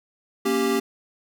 square chord, G diminished, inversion first, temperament equal, 233.1 / 277.2 / 392 Hz, Bb3 / Db4 / G4, 0 / 0 / 0 cents, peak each -27 / -27 / -23 dBFS, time 0.45-0.8 s, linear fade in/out 10 ms, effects none

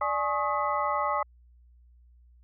sine tone cluster, 591 / 841 / 1089 / 1260 / 2004 Hz, D5 / G#5 / C#6 / D#6 / B6, +11 / +22 / -31 / +21 / +25 cents, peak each -32 / -31 / -30 / -30 / -39 dBFS, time 0.01-1.23 s, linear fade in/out 5 ms, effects added 60 Hz sine -54 dBFS peak until 2.43 s

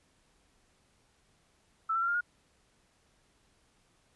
sine tone with pitch steps, 1318.5 / 1346.2 / 1374.5 / 1403.4 / 1432.9 Hz, E6 / E6 / F6 / F6 / F6, 0 / +36 / -28 / +8 / +44 cents, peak -27 dBFS, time 1.89-2.21 s, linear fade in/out 10 ms, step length 64 ms, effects pink hiss -69 dBFS RMS until 4.15 s + resampled to 24000 Hz

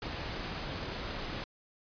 pink noise, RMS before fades -38 dBFS, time 0.02-1.44 s, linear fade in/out 2 ms, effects resampled to 11025 Hz

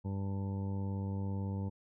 harmonic tone, 98 Hz, G2, in tune, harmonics 1 / 2 / 3 / 4 / 5 / 6 / 8 / 9 / 10, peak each -35 / -39 / -48 / -52 / -50 / -58 / -63 / -52 / -65 dBFS, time 0.04-1.7 s, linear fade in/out 20 ms, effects none

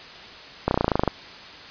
slowing click train, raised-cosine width 1 ms, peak -5 dBFS, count 12, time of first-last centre 0.68-1.077 s, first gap 31 ms, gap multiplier 1.03, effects white hiss -41 dBFS RMS until 1.7 s + resampled to 11025 Hz

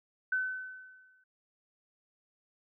sine tone with exponential decay, 1516 Hz, F#6, 42 cents sharp, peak -26 dBFS, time 0.32-1.24 s, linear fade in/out 5 ms, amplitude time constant 200 ms, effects none

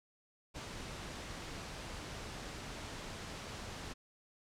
pink noise, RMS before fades -45 dBFS, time 0.54-3.94 s, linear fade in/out 20 ms, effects low-pass 7000 Hz 12 dB/octave

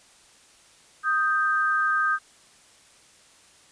sine tone pair together, 1244.5 / 1572.1 Hz, D#6 / G6, 0 / +5 cents, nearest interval major third, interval 405 cents, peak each -23 dBFS, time 1.03-2.19 s, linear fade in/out 50 ms, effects white hiss -55 dBFS RMS until 3.71 s + resampled to 22050 Hz

